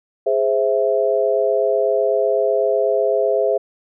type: chord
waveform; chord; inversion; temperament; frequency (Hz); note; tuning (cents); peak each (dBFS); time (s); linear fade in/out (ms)
sine; Ab augmented; none; equal; 415.3 / 523.3 / 659.3; Ab4 / C5 / E5; 0 / 0 / 0; -19; 0.26-3.58; 10
effects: none